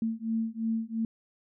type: beating tone pair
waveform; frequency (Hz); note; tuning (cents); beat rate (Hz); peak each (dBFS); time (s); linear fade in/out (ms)
sine; 223.6 / 226.5; A3 / A#3; +28 / -50; 2.9; -31; 0.02-1.05; 2
effects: none